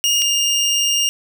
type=tone pair in turn; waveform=25% pulse; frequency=2843 / 2822 Hz; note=F7 / F7; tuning=+30 / +17 cents; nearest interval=unison; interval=13 cents; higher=first; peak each=-10 / -11 dBFS; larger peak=first; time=0.04-0.22 / 0.22-1.09 s; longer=second; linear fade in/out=0 ms; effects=none